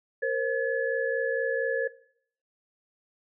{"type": "tone cluster", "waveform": "sine", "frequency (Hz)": [465.7, 530, 1709], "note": ["A#4", "C5", "G#6"], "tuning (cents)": [-2, 22, 49], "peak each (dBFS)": -29, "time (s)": [0.22, 1.88], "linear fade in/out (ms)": 10, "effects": ["noise-tail reverb RT60 0.6 s tail -19 dB re dry"]}